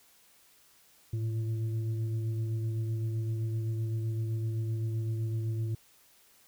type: tone with frequency modulation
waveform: sine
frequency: 110.6 Hz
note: A2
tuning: 9 cents sharp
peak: -29 dBFS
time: 1.13-5.75 s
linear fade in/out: 5 ms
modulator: 229 Hz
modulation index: 0.38
effects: white hiss -62 dBFS RMS until 6.47 s